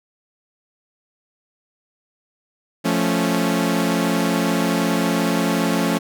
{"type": "chord", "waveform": "sawtooth", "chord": "F augmented", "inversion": "none", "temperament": "equal", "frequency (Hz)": [174.61, 220, 277.2], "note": ["F3", "A3", "C#4"], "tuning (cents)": [0, 0, 0], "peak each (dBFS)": -18, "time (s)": [2.84, 5.99], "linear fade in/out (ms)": 20, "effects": []}